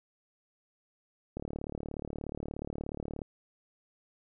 click train, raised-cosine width 2 ms, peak -24 dBFS, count 69, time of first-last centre 1.37-3.218 s, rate 36.8 Hz, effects none

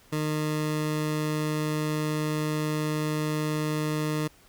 20% pulse tone, 153.1 Hz, D#3, 28 cents flat, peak -21 dBFS, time 0.12-4.28 s, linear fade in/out 10 ms, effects pink hiss -57 dBFS RMS until 4.48 s

